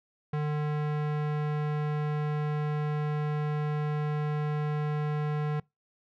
square tone, 150 Hz, D3, 37 cents sharp, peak -28 dBFS, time 0.33-5.6 s, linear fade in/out 5 ms, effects noise-tail reverb RT60 0.2 s tail -24 dB re dry + low-pass 2000 Hz 12 dB/octave

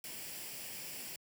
white noise with comb filter, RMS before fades -45 dBFS, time 0.04-1.16 s, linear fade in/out 2 ms, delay 0.39 ms, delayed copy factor +0.55, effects high-pass 100 Hz 12 dB/octave

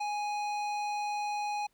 triangle tone with hard clipping, 830.6 Hz, G#5, in tune, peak -33 dBFS, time 0-1.67 s, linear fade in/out 10 ms, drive 17 dB, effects pink hiss -73 dBFS RMS until 1.73 s

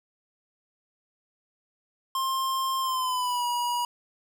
square tone with pitch glide, 1059 to 965.5 Hz, C6 to B5, +21 to -39 cents, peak -26 dBFS, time 2.15-3.85 s, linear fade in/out 2 ms, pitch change -160 cents, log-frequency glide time 2.8-3.45 s, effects none

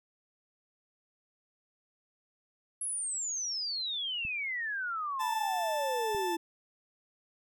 sine exponential sweep, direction down, 11000 to 329.1 Hz, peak -32 dBFS, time 2.81-6.37 s, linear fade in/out 5 ms
clicks, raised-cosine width 5 ms, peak -34 dBFS, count 2, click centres 4.251 / 6.148 s
40% pulse tone, 880 Hz, A5, in tune, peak -31 dBFS, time 5.19-6.37 s, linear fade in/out 20 ms
effects none

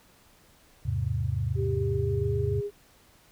sine chord, E augmented, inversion none, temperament equal with one note detuned, 81.23 / 103.83 / 130.81 Hz, E2 / G#2 / B#2, -25 / 0 / 0 cents, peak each -31 / -29 / -30 dBFS, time 0.85-2.61 s, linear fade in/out 10 ms
sine tone with pitch glide, 392.6 to 408.6 Hz, G4 to G#4, +3 to -28 cents, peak -29 dBFS, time 1.55-2.71 s, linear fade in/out 50 ms, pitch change +69 cents, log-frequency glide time 1.65-2.51 s
effects pink hiss -59 dBFS RMS until 3.31 s

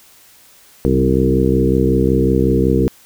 harmonic tone with a mistuned harmonic, 65.41 Hz, C2, in tune, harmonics 1 / 2 / 3 / 4 / 5 / 6 / 7, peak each -19 / -19 / -19 / -19 / -19 / -19 / -19 dBFS, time 0.85-2.88 s, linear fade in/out 0 ms, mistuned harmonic 3, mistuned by -29 cents, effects white hiss -47 dBFS RMS until 3.05 s

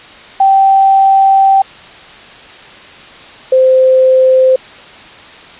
sine tone pair in turn, 778 / 519.3 Hz, G5 / C5, -13 / -13 cents, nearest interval perfect fifth, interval 700 cents, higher first, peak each -4 dBFS, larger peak neither, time 0.4-1.62 / 3.52-4.56 s, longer first, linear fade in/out 5 ms, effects white hiss -34 dBFS RMS until 5.59 s + resampled to 8000 Hz

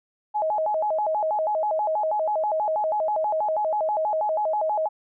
sine tone with vibrato, 730 Hz, F#5, 24 cents flat, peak -21 dBFS, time 0.34-4.89 s, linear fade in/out 20 ms, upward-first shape square, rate 6.2 Hz, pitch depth 250 cents each way, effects none

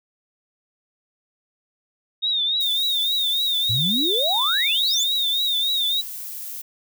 sine tone with vibrato, 3686 Hz, A#7, 20 cents flat, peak -19 dBFS, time 2.22-6.02 s, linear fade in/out 20 ms, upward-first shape triangle, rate 3.5 Hz, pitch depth 110 cents each way
violet noise, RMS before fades -33 dBFS, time 2.6-6.62 s, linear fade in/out 10 ms
sine exponential sweep, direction up, 102.9 to 7459 Hz, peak -23 dBFS, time 3.69-5.04 s, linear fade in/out 10 ms
effects none

